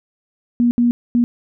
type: tone bursts at uneven times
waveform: sine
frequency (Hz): 239.4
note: A#3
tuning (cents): +46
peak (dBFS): -11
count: 3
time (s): 0.6-0.71 / 0.78-0.91 / 1.15-1.24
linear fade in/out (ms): 0
effects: none